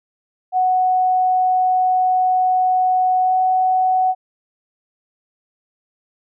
sine tone with pitch glide, 740 to 745.1 Hz, F#5 to F#5, 0 to +12 cents, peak -13 dBFS, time 0.52-4.15 s, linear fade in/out 50 ms, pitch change +12 cents, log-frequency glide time 3.22-3.35 s, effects none

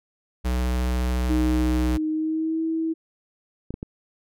square tone with vibrato, 62.1 Hz, B1, 10 cents sharp, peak -22 dBFS, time 0.44-1.98 s, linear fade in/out 20 ms, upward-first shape sine, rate 14 Hz, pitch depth 10 cents each way
sine tone with pitch glide, 311.1 to 323.6 Hz, D#4 to E4, 0 to -32 cents, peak -22 dBFS, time 1.29-2.94 s, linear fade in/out 20 ms, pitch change +68 cents, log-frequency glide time 2.09-2.62 s
clicks, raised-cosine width 3 ms, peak -18 dBFS, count 3, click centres 3.706 / 3.741 / 3.829 s
effects none

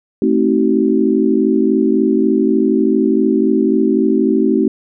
sine chord, A diminished seventh, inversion none, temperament just, 220 / 264 / 316.8 / 380.2 Hz, A3 / C4 / Eb4 / Gb4, 0 / +16 / +31 / +47 cents, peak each -16 dBFS, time 0.22-4.68 s, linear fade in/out 2 ms, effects none

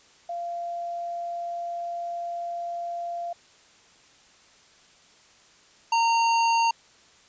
sine / square tone pair in turn, 690 / 921 Hz, F5 / A#5, -21 / -21 cents, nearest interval perfect fourth, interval 500 cents, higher second, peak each -29 / -20 dBFS, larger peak second, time 0.29-3.33 / 5.92-6.71 s, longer first, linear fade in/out 5 ms, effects white hiss -56 dBFS RMS until 7.28 s + resampled to 16000 Hz

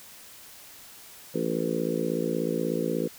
harmonic tone with a mistuned harmonic, 56.5 Hz, A1, 47 cents sharp, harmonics 3 / 4 / 5 / 6 / 7 / 8 / 9, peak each -33 / -33 / -33 / -33 / -33 / -33 / -33 dBFS, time 1.34-3.08 s, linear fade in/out 10 ms, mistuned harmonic 9, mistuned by -27 cents, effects white hiss -48 dBFS RMS until 3.18 s

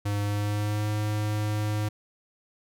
square tone with pitch glide, 102.4 to 105.77 Hz, G#2 to G#2, -24 to +32 cents, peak -26 dBFS, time 0.05-1.89 s, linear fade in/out 10 ms, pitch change +56 cents, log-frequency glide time 0.22-0.89 s, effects none

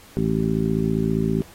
harmonic tone, 55 Hz, A1, in tune, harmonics 1 / 2 / 3 / 4 / 5 / 6 / 7, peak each -32 / -30 / -23 / -24 / -28 / -33 / -26 dBFS, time 0.17-1.42 s, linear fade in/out 0 ms, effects pink hiss -48 dBFS RMS until 1.54 s + AAC 48 kbps

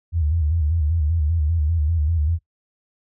sine tone with vibrato, 79.2 Hz, D#2, 31 cents sharp, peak -17 dBFS, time 0.12-2.39 s, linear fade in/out 50 ms, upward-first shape square, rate 5.1 Hz, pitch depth 100 cents each way, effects noise-tail reverb RT60 0.1 s tail -20 dB re dry

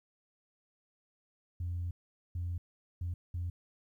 sine tone bursts at uneven times, 87.31 Hz, F2, in tune, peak -32 dBFS, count 4, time 1.6-1.91 / 2.35-2.58 / 3.01-3.14 / 3.34-3.5 s, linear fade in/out 5 ms, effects tanh soft clip ceiling -30 dBFS + 12-bit

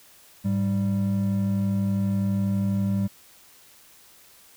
triangle tone pair together, 103.83 / 196 Hz, G#2 / G3, 0 / 0 cents, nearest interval major seventh, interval 1100 cents, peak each -24 / -21 dBFS, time 0.44-3.08 s, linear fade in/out 20 ms, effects white hiss -53 dBFS RMS until 4.56 s

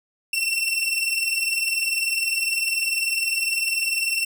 sawtooth tone pair together, 2693 / 2713 Hz, E7 / E7, +36 / +49 cents, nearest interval unison, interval 13 cents, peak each -21 dBFS, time 0.33-4.25 s, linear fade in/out 5 ms, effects none

